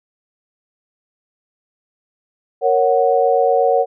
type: chord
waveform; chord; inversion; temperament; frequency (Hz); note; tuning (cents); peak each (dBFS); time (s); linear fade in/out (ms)
sine; F# major; first; equal; 466.2 / 554.4 / 740; A#4 / C#5 / F#5; 0 / 0 / 0; -16; 2.61-3.86; 50
effects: none